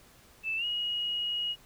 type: tone with pitch glide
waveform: sine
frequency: 2637 to 2892 Hz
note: E7 to F#7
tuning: 0 to -40 cents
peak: -29 dBFS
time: 0.43-1.56 s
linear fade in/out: 50 ms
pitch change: +160 cents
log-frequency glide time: 0.57-0.65 s
effects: pink hiss -58 dBFS RMS until 1.65 s